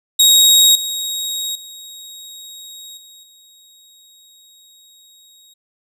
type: tone with level steps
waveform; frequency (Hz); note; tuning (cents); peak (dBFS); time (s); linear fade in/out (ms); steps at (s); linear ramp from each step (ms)
25% pulse; 3777; A#7; +22; -4 / -17 / -30 / -37 / -42; 0.19-5.54; 10; 0.75 / 1.55 / 2.97 / 3.23; 5
effects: none